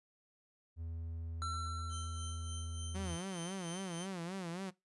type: tone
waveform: triangle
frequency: 82.41 Hz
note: E2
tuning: in tune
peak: -38 dBFS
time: 0.76-3.18 s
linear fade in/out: 50 ms
type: tone with exponential decay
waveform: square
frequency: 1346 Hz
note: E6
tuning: 36 cents sharp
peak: -38 dBFS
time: 1.42-3.91 s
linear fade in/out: 0 ms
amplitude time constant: 540 ms
type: tone with tremolo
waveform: 15% pulse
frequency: 3100 Hz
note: G7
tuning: 20 cents flat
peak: -38 dBFS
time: 1.89-4.08 s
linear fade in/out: 50 ms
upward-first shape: sine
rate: 3.4 Hz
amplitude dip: 60%
type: tone with vibrato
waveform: sawtooth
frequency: 180 Hz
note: F#3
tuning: 47 cents flat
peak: -36 dBFS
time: 2.94-4.71 s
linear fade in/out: 20 ms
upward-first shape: sine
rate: 3.7 Hz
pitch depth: 140 cents each way
effects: noise-tail reverb RT60 0.2 s tail -21 dB re dry + resampled to 24000 Hz